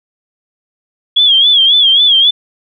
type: tone with vibrato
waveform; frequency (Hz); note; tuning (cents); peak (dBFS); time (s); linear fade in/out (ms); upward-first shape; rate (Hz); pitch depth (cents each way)
sine; 3322; G#7; 0; -5; 1.16-2.31; 10; sine; 3.7; 100
effects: none